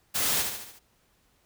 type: noise with echo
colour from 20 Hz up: white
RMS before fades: -27 dBFS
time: 0.14-0.43 s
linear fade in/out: 20 ms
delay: 73 ms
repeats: 5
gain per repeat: -5 dB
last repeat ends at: 0.795 s
effects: pink hiss -67 dBFS RMS until 1.45 s